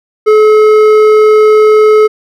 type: tone with hard clipping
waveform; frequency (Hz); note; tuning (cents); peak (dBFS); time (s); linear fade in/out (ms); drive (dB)
triangle; 429.1; A4; -43; -4; 0.26-2.08; 20; 12
effects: none